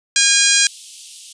harmonic tone, 813 Hz, G#5, 37 cents flat, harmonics 2 / 3 / 4 / 5 / 6 / 7 / 8 / 9 / 10, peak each -20 / -20 / -20 / -20 / -20 / -20 / -20 / -20 / -20 dBFS, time 0.16-0.67 s, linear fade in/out 2 ms
white high-pass noise, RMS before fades -35 dBFS, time 0.53-1.33 s, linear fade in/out 10 ms, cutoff 2800 Hz, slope 48 dB/octave
effects resampled to 22050 Hz

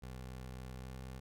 20% pulse tone with pitch glide, 63.7 to 64.66 Hz, C2 to C2, -46 to -20 cents, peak -40 dBFS, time 0.02-1.2 s, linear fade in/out 10 ms, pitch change +26 cents, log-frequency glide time 0.76-0.95 s, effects none

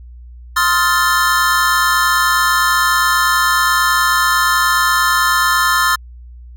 square chord, F dominant seventh, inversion second, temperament equal with one note detuned, 1046.5 / 1267.7 / 1396.9 / 1760 Hz, C6 / Eb6 / F6 / A6, 0 / +32 / 0 / 0 cents, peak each -18 dBFS, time 0.56-5.96 s, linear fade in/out 10 ms, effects added 60 Hz sine -33 dBFS peak until 6.56 s

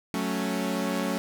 sawtooth chord, F# minor, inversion none, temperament equal, 185 / 220 / 277.2 Hz, F#3 / A3 / C#4, 0 / 0 / 0 cents, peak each -27 dBFS, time 0.14-1.18 s, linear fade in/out 0 ms, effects none

